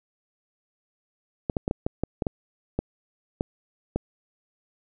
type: clicks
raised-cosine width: 2 ms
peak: -11 dBFS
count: 11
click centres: 1.498 / 1.568 / 1.679 / 1.711 / 1.865 / 2.036 / 2.222 / 2.268 / 2.79 / 3.409 / 3.96 s
effects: none